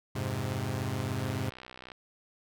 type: chord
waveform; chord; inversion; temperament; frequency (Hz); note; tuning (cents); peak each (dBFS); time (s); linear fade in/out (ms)
sawtooth; F minor; none; equal; 87.31 / 103.83 / 130.81; F2 / Ab2 / C3; 0 / 0 / 0; -36 / -30 / -30; 0.15-1.5; 10
type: click train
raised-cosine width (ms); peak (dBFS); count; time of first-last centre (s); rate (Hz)
0.3; -29; 47; 1.19-1.918; 63.2
effects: none